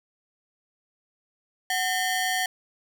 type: ring-modulated tone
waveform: sawtooth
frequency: 1281 Hz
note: E6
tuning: 50 cents flat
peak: -17 dBFS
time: 1.7-2.46 s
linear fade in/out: 2 ms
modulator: 536 Hz
effects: none